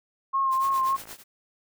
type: tone with vibrato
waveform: sine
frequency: 1070 Hz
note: C6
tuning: 38 cents sharp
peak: -21 dBFS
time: 0.33-0.97 s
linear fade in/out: 20 ms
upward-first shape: sine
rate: 3.5 Hz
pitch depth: 27 cents each way
type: noise with tremolo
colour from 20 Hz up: white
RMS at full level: -39 dBFS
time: 0.5-1.24 s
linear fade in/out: 50 ms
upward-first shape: triangle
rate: 8.5 Hz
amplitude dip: 95%
type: click train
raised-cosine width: 0.5 ms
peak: -31 dBFS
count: 27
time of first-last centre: 0.65-1.129 s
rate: 54.3 Hz
effects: none